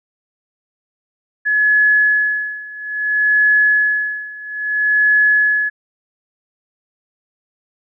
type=tone with tremolo; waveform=sine; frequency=1700 Hz; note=G#6; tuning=40 cents sharp; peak=-9 dBFS; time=1.45-5.7 s; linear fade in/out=20 ms; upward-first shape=sine; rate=0.6 Hz; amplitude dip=90%; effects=none